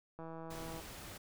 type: click train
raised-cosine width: 1 ms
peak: -34 dBFS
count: 100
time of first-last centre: 0.19-0.797 s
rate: 163 Hz
type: noise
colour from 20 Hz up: pink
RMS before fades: -49 dBFS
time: 0.5-1.18 s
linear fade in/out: 10 ms
effects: none